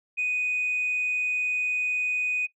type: tone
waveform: sine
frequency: 2489 Hz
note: D#7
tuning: in tune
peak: -23 dBFS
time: 0.17-2.47 s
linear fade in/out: 20 ms
effects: noise-tail reverb RT60 0.1 s tail -17 dB re dry + tanh soft clip ceiling -20 dBFS